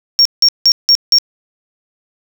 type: tone bursts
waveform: sine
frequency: 5540 Hz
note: F8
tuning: 15 cents flat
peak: -3 dBFS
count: 5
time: 0.19-1.185 s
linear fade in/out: 0 ms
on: 63 ms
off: 170 ms
effects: tanh soft clip ceiling -3 dBFS + 7-bit